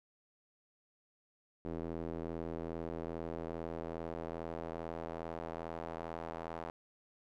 square tone with band-pass filter sweep, 41.2 Hz, E1, in tune, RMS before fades -42 dBFS, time 1.65-6.7 s, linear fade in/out 0 ms, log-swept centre 370 to 780 Hz, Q 1.3, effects none

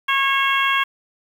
harmonic tone, 546 Hz, C#5, 26 cents flat, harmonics 2 / 3 / 4 / 5 / 6, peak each -20 / -22 / -23 / -24 / -25 dBFS, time 0.08-0.84 s, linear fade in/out 10 ms, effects 7-bit

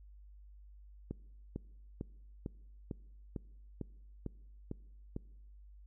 click train, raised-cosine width 3 ms, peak -26 dBFS, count 10, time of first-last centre 1.11-5.164 s, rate 2.22 Hz, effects noise-tail reverb RT60 1.0 s tail -23 dB re dry + added 50 Hz sine -53 dBFS peak until 5.86 s

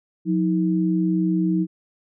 sine tone pair together, 179.75 / 318.9 Hz, F#3 / D#4, -50 / +43 cents, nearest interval minor seventh, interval 993 cents, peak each -20 / -21 dBFS, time 0.25-1.67 s, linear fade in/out 50 ms, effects none

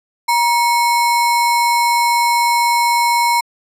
sine tone with sample-and-hold, 948 Hz, A#5, 29 cents sharp, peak -11 dBFS, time 0.28-3.41 s, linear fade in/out 10 ms, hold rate 3150 Hz, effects low-pass 12000 Hz 12 dB/octave

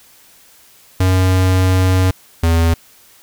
square tone pair in turn, 93 / 82.9 Hz, F#2 / E2, +9 / +10 cents, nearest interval major second, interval 199 cents, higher first, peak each -11 dBFS, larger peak neither, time 1-2.11 / 2.43-2.74 s, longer first, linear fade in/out 5 ms, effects white hiss -47 dBFS RMS until 3.22 s

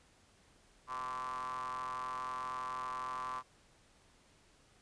square ring-modulated tone, 65.41 Hz, C2, in tune, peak -36 dBFS, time 0.87-3.43 s, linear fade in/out 50 ms, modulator 1090 Hz, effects pink hiss -66 dBFS RMS until 4.81 s + resampled to 22050 Hz

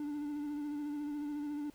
triangle tone with vibrato, 293.7 Hz, D4, in tune, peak -34 dBFS, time 0-1.7 s, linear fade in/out 2 ms, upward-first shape sine, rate 14 Hz, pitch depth 32 cents each way, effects pink hiss -64 dBFS RMS until 1.74 s

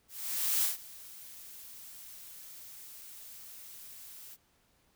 blue noise with ADSR envelope, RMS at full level -28 dBFS, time 0.08-4.37 s, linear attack 550 ms, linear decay 140 ms, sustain -21 dB, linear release 38 ms, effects pink hiss -70 dBFS RMS until 4.95 s

